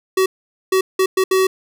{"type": "tone bursts at uneven times", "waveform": "square", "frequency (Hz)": 378.1, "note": "F#4", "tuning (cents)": 38, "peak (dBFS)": -13, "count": 5, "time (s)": [[0.17, 0.26], [0.72, 0.81], [0.99, 1.06], [1.17, 1.24], [1.31, 1.47]], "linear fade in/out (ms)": 5, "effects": []}